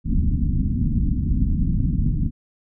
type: low-pass noise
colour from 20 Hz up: pink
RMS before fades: -20 dBFS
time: 0.04-2.31 s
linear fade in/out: 50 ms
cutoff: 260 Hz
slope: 48 dB/octave
effects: none